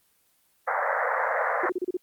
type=band-pass noise; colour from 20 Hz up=pink; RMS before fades=-26 dBFS; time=0.67-1.7 s; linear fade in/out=10 ms; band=490 to 2000 Hz; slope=96 dB/octave
type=tone bursts; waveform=sine; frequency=362.3 Hz; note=F#4; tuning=36 cents flat; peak=-24 dBFS; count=6; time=1.63-1.97 s; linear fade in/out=5 ms; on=30 ms; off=32 ms
effects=white hiss -66 dBFS RMS until 2.02 s + Opus 24 kbps